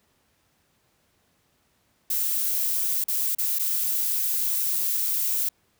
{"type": "noise with dropouts", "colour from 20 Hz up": "violet", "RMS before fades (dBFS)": -25, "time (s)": [2.1, 5.49], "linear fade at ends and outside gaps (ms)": 5, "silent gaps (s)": [[3.041, 3.082], [3.35, 3.384], [3.588, 3.594]], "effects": ["pink hiss -67 dBFS RMS until 5.79 s", "high-pass 60 Hz 12 dB/octave"]}